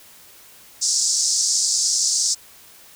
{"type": "band-pass noise", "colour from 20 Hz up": "pink", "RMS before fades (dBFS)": -20, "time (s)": [0.81, 2.35], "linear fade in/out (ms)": 20, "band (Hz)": [4900, 8100], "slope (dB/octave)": 48, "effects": ["white hiss -47 dBFS RMS until 2.95 s"]}